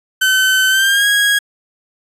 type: tone with pitch glide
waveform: 30% pulse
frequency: 1528 to 1647.2 Hz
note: G6 to G#6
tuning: -45 to -15 cents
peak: -8 dBFS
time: 0.21-1.39 s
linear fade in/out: 10 ms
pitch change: +130 cents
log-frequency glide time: 0.69-1.06 s
effects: resampled to 32000 Hz